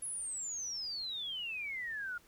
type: exponential sweep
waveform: sine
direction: down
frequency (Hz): 10920 to 1400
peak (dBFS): -37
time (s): 0.02-2.18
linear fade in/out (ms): 5
effects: pink hiss -64 dBFS RMS until 2.27 s